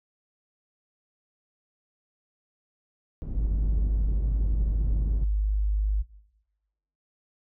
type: low-pass noise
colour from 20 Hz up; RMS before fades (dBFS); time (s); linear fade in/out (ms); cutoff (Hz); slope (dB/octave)
pink; -34; 3.22-5.24; 0; 190; 12
type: tone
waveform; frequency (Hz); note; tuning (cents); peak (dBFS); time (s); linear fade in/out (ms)
sine; 51.3; G#1; -21; -21; 3.36-6.03; 20
effects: noise-tail reverb RT60 1.0 s tail -20 dB re dry

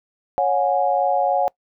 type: chord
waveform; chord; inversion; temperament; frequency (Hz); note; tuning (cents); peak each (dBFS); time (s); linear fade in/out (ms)
sine; C# suspended fourth; none; equal with one note detuned; 554.4 / 727.3 / 830.6; C#5 / F#5 / G#5; 0 / -30 / 0; -21 / -19 / -22; 0.38-1.48; 0
effects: noise-tail reverb RT60 0.1 s tail -24 dB re dry

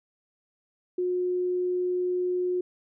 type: tone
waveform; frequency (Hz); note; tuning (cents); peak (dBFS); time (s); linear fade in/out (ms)
sine; 361.1; F#4; -42; -24; 0.98-2.61; 5
effects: none

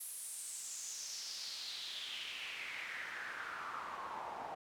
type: noise with band-pass filter sweep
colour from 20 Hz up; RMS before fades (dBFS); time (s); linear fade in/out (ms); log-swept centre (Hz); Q
pink; -45; 0-4.55; 10; 11000 to 770; 3.9
effects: none

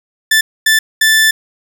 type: tone bursts at uneven times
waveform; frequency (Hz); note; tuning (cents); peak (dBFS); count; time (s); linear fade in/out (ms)
sawtooth; 1760; A6; 0; -4; 3; 0.31-0.41 / 0.66-0.79 / 1.01-1.31; 5
effects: none

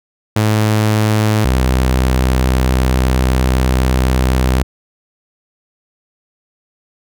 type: tone pair in turn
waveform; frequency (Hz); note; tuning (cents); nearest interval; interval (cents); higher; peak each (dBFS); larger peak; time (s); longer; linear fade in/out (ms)
sawtooth; 107.6 / 63.98; A2 / C2; -38 / -38; major sixth; 900; first; -7; neither; 0.36-1.45 / 1.45-4.63; second; 5
effects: none

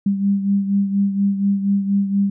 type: beating tone pair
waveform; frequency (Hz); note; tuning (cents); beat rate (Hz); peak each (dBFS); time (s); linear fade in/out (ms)
sine; 198.1 / 202.3; G3 / G#3; +18 / -45; 4.2; -16 / -23; 0.06-2.3; 5
effects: none

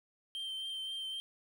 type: tone with vibrato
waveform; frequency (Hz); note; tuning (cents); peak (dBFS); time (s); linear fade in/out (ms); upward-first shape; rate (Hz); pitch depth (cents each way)
triangle; 3136; G7; 0; -36; 0.35-1.2; 0; triangle; 3.8; 21
effects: 11-bit

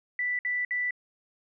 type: tone bursts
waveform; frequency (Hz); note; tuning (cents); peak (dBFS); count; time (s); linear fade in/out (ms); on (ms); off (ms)
sine; 1975.5; B6; 0; -26; 3; 0.19-0.908; 2; 200; 59
effects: none

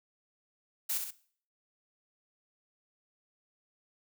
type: noise with echo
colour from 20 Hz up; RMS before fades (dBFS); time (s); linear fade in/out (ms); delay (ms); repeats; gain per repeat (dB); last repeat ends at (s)
blue; -32; 0.89-0.98; 10; 65; 2; -5; 1.11
effects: noise-tail reverb RT60 0.5 s tail -18 dB re dry

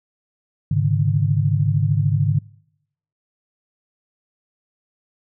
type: chord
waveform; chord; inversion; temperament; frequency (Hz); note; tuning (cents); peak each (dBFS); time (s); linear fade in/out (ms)
sine; Ab suspended fourth; none; equal with one note detuned; 103.83 / 138.59 / 151.83; Ab2 / Db3 / Eb3; 0 / 0 / -42; -20; 0.71-2.39; 5
effects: noise-tail reverb RT60 0.8 s tail -24 dB re dry

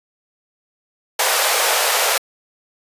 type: high-pass noise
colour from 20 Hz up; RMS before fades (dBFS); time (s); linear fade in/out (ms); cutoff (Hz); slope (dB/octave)
pink; -17; 1.19-2.18; 5; 470; 48
effects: resampled to 32000 Hz

